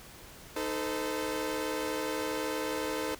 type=chord; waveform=sawtooth; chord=A diminished; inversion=second; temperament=equal with one note detuned; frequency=311.1 / 440 / 512.2 Hz; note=Eb4 / A4 / C5; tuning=0 / 0 / -37 cents; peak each=-32 dBFS; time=0.56-3.15 s; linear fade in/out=5 ms; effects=pink hiss -50 dBFS RMS until 3.19 s